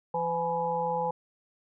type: harmonic tone with a mistuned harmonic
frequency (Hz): 168.6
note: E3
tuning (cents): +39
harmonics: 1 / 3 / 5 / 6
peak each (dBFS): -38 / -31 / -29 / -36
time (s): 0.14-1.11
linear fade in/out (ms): 5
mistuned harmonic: 6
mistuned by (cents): -48
effects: none